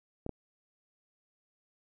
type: clicks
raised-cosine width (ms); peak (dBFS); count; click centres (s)
2; -23; 2; 0.264 / 0.293
effects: none